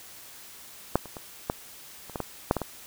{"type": "clicks", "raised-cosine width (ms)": 1, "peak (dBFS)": [-6, -27, -24, -11, -28, -17, -15, -6, -13, -16], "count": 10, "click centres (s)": [0.956, 1.057, 1.168, 1.499, 2.097, 2.158, 2.203, 2.511, 2.567, 2.617], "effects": ["white hiss -47 dBFS RMS until 2.86 s"]}